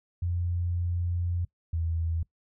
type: tone pair in turn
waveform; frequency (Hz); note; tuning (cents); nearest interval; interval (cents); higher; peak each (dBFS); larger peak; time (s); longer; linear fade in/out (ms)
sine; 87.31 / 82.48; F2 / E2; 0 / +2; minor second; 98; first; -26; neither; 0.22-1.45 / 1.73-2.23; first; 5
effects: noise-tail reverb RT60 0.1 s tail -21 dB re dry